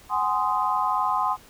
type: chord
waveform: sine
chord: Ab dominant seventh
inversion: third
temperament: just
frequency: 747.5 / 830.6 / 1038.3 / 1245.9 Hz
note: Gb5 / Ab5 / C6 / Eb6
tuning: +17 / 0 / -14 / +2 cents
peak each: -29 / -27 / -24 / -28 dBFS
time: 0.09-1.37 s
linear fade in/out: 50 ms
effects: pink hiss -51 dBFS RMS until 1.49 s